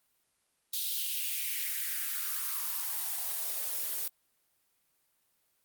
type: noise with high-pass filter sweep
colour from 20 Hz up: blue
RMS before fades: -34 dBFS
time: 0.73-4.08 s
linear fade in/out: 5 ms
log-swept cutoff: 3800 to 400 Hz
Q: 3.1
effects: white hiss -74 dBFS RMS until 5.64 s + Opus 32 kbps